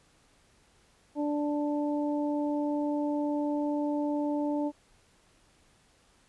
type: harmonic tone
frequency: 293.7 Hz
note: D4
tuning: in tune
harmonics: 1 / 2 / 3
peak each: -28 / -34 / -38 dBFS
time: 1.15-4.72 s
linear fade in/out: 50 ms
effects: pink hiss -64 dBFS RMS until 6.28 s + resampled to 24000 Hz